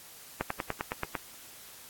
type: slowing click train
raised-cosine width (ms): 0.5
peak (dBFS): -14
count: 8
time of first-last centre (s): 0.41-1.152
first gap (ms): 94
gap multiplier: 1.04
effects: white hiss -50 dBFS RMS until 1.89 s + AAC 64 kbps